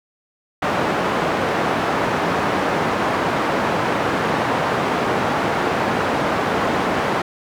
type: band-pass noise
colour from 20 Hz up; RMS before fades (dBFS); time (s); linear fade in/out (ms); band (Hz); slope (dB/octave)
white; -20; 0.62-7.22; 5; 120 to 1100; 12
effects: none